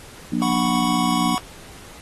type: harmonic tone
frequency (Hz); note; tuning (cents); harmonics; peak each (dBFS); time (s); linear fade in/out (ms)
59.6; A#1; +39; 3 / 4 / 5; -25 / -22 / -25; 0.32-1.35; 5
type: chord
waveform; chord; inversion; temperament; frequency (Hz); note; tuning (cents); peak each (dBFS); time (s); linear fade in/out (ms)
square; F# suspended fourth; none; equal; 740 / 987.8 / 1108.7; F#5 / B5 / C#6; 0 / 0 / 0; -27 / -28 / -26; 0.42-1.38; 0
effects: pink hiss -43 dBFS RMS until 2.01 s + AAC 32 kbps